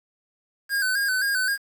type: tone with vibrato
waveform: square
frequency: 1567 Hz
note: G6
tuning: 1 cent flat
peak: -22 dBFS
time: 0.69-1.58 s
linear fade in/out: 50 ms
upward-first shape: square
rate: 3.8 Hz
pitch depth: 60 cents each way
effects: 8-bit